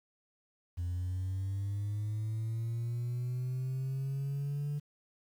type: linear sweep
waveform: sine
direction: up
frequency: 86.5 to 146.83 Hz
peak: -30 dBFS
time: 0.77-4.8 s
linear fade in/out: 20 ms
effects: tanh soft clip ceiling -31 dBFS + 10-bit